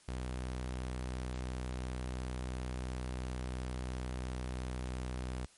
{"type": "tone", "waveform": "sawtooth", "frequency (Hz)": 62.9, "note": "B1", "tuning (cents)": 32, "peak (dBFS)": -33, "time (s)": [0.08, 5.46], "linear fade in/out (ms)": 5, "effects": ["white hiss -63 dBFS RMS until 5.57 s", "MP3 48 kbps"]}